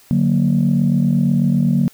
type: chord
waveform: sine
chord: D augmented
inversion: none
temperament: equal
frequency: 146.83 / 185 / 233.1 Hz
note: D3 / F#3 / A#3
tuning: 0 / 0 / 0 cents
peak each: -16 dBFS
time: 0.11-1.88 s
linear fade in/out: 0 ms
effects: tanh soft clip ceiling -6 dBFS + white hiss -49 dBFS RMS until 1.93 s